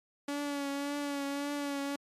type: tone with vibrato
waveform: sawtooth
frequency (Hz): 284.1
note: C#4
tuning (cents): +43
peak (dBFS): -29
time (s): 0.28-1.96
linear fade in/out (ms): 5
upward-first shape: triangle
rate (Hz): 1.8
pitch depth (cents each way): 36
effects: low-pass 12000 Hz 12 dB/octave + MP3 96 kbps